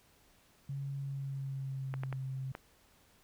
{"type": "tone with pitch glide", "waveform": "sine", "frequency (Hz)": [138.59, 132.48], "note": ["C#3", "C3"], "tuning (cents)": [0, 22], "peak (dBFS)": -36, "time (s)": [0.69, 2.52], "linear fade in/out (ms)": 5, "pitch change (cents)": -78, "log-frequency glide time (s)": [0.99, 2.11]}
{"type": "clicks", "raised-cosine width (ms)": 0.5, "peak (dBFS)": -26, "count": 4, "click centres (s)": [1.94, 2.035, 2.127, 2.551]}
{"effects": ["pink hiss -66 dBFS RMS until 3.23 s"]}